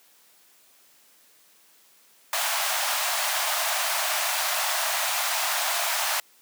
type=high-pass noise; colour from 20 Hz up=pink; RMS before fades=-26 dBFS; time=2.33-6.2 s; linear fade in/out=2 ms; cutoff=610 Hz; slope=96 dB/octave; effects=white hiss -58 dBFS RMS until 6.41 s + high-pass 200 Hz 12 dB/octave